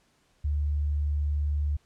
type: tone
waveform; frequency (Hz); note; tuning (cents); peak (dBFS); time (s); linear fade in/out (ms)
sine; 73.42; D2; 0; -24; 0.44-1.77; 10
effects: pink hiss -67 dBFS RMS until 1.85 s + low-pass 9000 Hz 12 dB/octave